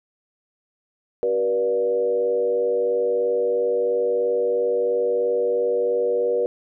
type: tone with frequency modulation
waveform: sine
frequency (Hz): 481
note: B4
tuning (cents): -46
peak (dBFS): -18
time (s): 1.23-6.46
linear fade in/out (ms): 0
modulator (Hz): 103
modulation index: 0.79
effects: none